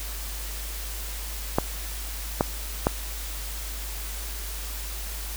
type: clicks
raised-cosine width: 1 ms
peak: -5 dBFS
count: 3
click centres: 1.585 / 2.409 / 2.869 s
effects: added 51 Hz sine -33 dBFS peak until 5.36 s + white hiss -37 dBFS RMS until 5.36 s